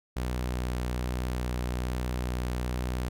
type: tone with vibrato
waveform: sawtooth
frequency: 61.74 Hz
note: B1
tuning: in tune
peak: -25 dBFS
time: 0.16-3.09 s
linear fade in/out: 10 ms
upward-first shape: sine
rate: 1.2 Hz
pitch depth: 10 cents each way
effects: none